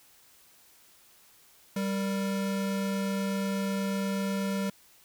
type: tone pair together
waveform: square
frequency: 195.77 / 466.2 Hz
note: G3 / A#4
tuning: -2 / 0 cents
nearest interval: octave + minor third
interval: 1502 cents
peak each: -29 / -39 dBFS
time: 1.76-4.7 s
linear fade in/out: 5 ms
effects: white hiss -59 dBFS RMS until 5.04 s